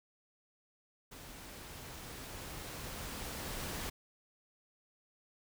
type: noise with level ramp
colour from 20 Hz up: pink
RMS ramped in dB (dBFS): -51 to -40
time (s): 1.11-3.9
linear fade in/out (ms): 10
effects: none

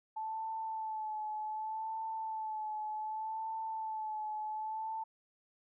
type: tone with vibrato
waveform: sine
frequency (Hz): 872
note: A5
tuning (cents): -16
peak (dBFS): -36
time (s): 0.16-5.04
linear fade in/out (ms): 10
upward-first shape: sine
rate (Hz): 0.66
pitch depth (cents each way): 32
effects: none

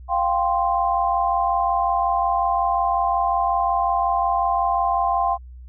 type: chord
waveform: sine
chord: F suspended second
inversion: none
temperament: equal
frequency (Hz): 698.5 / 784 / 1046.5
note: F5 / G5 / C6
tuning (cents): 0 / 0 / 0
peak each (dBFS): -22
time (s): 0.08-5.38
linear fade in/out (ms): 50
effects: added 62 Hz sine -37 dBFS peak until 5.68 s

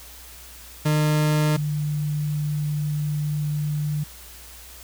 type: tone pair in turn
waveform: 40% pulse / sine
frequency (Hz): 151.9 / 149.38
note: D#3 / D3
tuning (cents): -41 / +30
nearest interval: unison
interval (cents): 29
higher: first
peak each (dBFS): -17 / -22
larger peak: first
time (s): 0.85-1.57 / 1.57-4.04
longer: second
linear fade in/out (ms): 10
effects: added 60 Hz sine -46 dBFS peak until 4.83 s + white hiss -44 dBFS RMS until 4.83 s

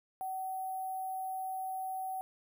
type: tone with sample-and-hold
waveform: sine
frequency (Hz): 757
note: F#5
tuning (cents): +39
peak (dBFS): -35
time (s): 0.21-2.21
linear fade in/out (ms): 0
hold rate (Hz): 11025
effects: none

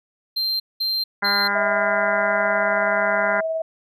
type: tone bursts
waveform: triangle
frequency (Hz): 4154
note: C8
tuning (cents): -13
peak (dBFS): -19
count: 3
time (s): 0.36-1.48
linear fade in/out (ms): 10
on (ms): 240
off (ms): 200
type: harmonic tone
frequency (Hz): 201.8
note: G#3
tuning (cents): -49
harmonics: 1 / 2 / 3 / 4 / 5 / 6 / 7 / 8 / 9 / 10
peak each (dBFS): -33 / -35 / -34 / -29 / -27 / -35 / -24 / -26 / -32 / -28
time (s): 1.22-3.41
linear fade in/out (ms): 10
type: tone with tremolo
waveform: sine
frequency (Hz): 646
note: E5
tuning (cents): -35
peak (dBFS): -20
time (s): 1.55-3.62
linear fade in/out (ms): 5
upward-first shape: sine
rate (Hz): 19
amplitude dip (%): 30
effects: none

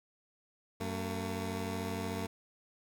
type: tone pair together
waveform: 15% pulse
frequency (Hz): 93.34 / 225.3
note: F#2 / A3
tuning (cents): +16 / +41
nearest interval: octave + minor third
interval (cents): 1525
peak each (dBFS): -31 / -32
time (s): 0.8-2.27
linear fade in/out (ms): 10
effects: none

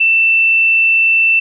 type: tone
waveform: sine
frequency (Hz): 2671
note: E7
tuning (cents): +22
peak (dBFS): -8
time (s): 0-1.4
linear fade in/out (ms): 10
effects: none

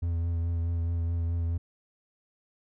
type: tone with vibrato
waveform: triangle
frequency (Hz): 84.4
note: E2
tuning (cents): +41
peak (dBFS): -24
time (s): 0.02-1.58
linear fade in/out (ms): 10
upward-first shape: triangle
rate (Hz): 4.7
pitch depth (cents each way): 26
effects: none

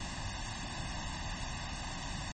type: noise with comb filter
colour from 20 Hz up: pink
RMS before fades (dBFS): -39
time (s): 0-2.32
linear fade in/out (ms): 5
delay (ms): 1.1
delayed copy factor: +0.9
effects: low-pass 10000 Hz 12 dB/octave + MP3 32 kbps

